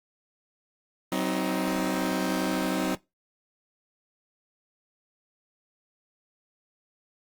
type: chord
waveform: sawtooth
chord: C diminished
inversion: second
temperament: just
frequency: 188.37 / 261.6 / 314 Hz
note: Gb3 / C4 / Eb4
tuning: +31 / 0 / +16 cents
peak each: -26 dBFS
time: 1.12-2.95 s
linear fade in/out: 2 ms
effects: noise-tail reverb RT60 0.2 s tail -20 dB re dry + Opus 24 kbps